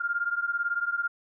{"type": "beating tone pair", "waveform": "sine", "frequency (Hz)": [1396.9, 1414.9], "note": ["F6", "F6"], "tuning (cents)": [0, 22], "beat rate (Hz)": 18, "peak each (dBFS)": [-28, -30], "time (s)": [0, 1.08], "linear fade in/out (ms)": 10, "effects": []}